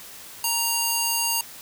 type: tone with band-pass filter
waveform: square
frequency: 932.3 Hz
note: A#5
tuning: in tune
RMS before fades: -24 dBFS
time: 0.44-1.41 s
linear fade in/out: 2 ms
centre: 12000 Hz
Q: 0.55
effects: white hiss -42 dBFS RMS until 1.61 s